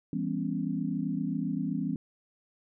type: chord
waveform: sine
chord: C# half-diminished seventh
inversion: first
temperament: just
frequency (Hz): 166.31 / 199.57 / 249.5 / 277.2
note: E3 / G3 / B3 / C#4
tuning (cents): +16 / +31 / +18 / 0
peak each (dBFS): -34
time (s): 0.13-1.96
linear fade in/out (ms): 2
effects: none